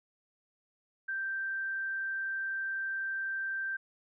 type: tone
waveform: sine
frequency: 1568 Hz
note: G6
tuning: in tune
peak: -32 dBFS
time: 1.08-3.77 s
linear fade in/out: 10 ms
effects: none